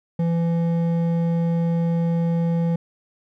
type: tone with hard clipping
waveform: triangle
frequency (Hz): 168.1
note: E3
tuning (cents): +34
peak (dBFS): -20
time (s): 0.19-2.76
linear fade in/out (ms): 5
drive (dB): 12
effects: none